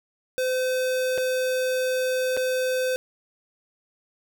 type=tone with dropouts; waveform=square; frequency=512 Hz; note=C5; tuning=38 cents flat; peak=-23 dBFS; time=0.38-2.96 s; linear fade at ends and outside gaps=0 ms; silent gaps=1.177-1.181 / 2.367-2.373 s; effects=none